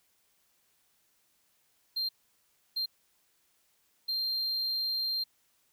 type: tone bursts at uneven times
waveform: triangle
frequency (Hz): 4179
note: C8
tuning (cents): -3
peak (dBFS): -28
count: 3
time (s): 1.96-2.09 / 2.76-2.86 / 4.08-5.24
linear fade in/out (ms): 10
effects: white hiss -71 dBFS RMS until 5.72 s